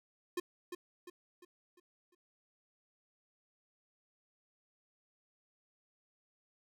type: tone with echo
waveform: square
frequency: 354.9 Hz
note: F4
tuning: 28 cents sharp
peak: -34 dBFS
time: 0.37-0.4 s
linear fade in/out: 5 ms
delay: 350 ms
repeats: 5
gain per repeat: -7 dB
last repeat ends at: 2.15 s
effects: none